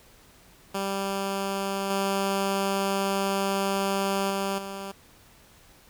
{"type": "tone with level steps", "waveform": "10% pulse", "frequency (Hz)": 196, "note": "G3", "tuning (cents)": 0, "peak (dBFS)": [-19, -16, -18, -26], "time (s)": [0.74, 4.92], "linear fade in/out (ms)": 10, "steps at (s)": [1.9, 4.3, 4.58], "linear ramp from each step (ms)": 5, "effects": ["pink hiss -55 dBFS RMS until 5.89 s"]}